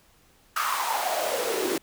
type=noise with high-pass filter sweep; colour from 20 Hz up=pink; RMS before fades=-27 dBFS; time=0.56-1.78 s; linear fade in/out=5 ms; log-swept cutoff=1300 to 330 Hz; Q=6.5; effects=pink hiss -60 dBFS RMS until 1.82 s